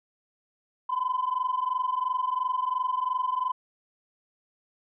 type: tone pair together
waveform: sine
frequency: 1003.1 / 1026 Hz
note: B5 / C6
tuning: +27 / -34 cents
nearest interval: unison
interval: 39 cents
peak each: -27 dBFS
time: 0.89-3.52 s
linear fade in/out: 10 ms
effects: tanh soft clip ceiling -19 dBFS